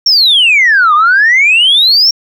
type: exponential two-way sweep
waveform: sine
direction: down then up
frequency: 5610 to 1174.7 to 5610 Hz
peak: -3 dBFS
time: 0.06-2.11 s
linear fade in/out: 5 ms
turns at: 0.94 s
effects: tanh soft clip ceiling -1 dBFS